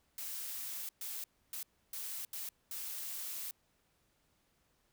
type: noise bursts at uneven times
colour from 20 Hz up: blue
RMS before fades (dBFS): -42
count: 6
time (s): 0.18-0.89 / 1.01-1.24 / 1.53-1.63 / 1.93-2.25 / 2.33-2.49 / 2.71-3.51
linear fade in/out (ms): 2
effects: pink hiss -75 dBFS RMS until 4.92 s